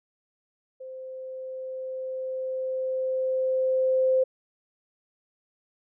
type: tone with level ramp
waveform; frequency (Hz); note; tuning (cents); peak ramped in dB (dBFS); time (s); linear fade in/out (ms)
sine; 520; C5; -11; -37 to -18; 0.8-4.24; 10
effects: none